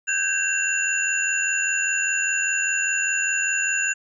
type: tone cluster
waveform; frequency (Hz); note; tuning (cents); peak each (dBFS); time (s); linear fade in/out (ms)
sine; 1540 / 1625 / 2729 / 6980; G6 / G#6 / F7 / A8; -31 / -38 / -41 / -15; -26; 0.07-3.94; 20
effects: none